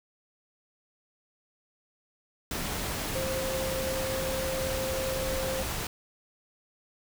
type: tone in noise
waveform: sine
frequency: 527 Hz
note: C5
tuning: 12 cents sharp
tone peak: -31 dBFS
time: 3.15-5.63 s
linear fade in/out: 2 ms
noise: pink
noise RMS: -33 dBFS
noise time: 2.51-5.87 s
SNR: -1 dB
effects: none